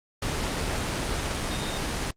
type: tone in noise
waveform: sine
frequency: 3687 Hz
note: A#7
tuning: 20 cents flat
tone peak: -36 dBFS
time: 1.5-1.78 s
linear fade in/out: 5 ms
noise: pink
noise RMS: -28 dBFS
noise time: 0.22-2.11 s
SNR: -11 dB
effects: low-pass 8000 Hz 12 dB/octave + Opus 32 kbps